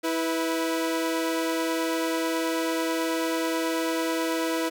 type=tone pair together; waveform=sawtooth; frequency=326.2 / 493.9 Hz; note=E4 / B4; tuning=-18 / 0 cents; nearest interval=perfect fifth; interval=718 cents; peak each=-22 / -26 dBFS; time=0.03-4.7 s; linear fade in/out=20 ms; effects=none